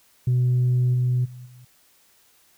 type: tone with level steps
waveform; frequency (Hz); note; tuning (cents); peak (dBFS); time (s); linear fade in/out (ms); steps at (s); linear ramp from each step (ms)
sine; 124.8; B2; +19; -15 / -17 / -37 / -44; 0.27-1.65; 5; 0.93 / 1.24 / 1.45; 20
effects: tanh soft clip ceiling -15 dBFS + white hiss -59 dBFS RMS until 2.57 s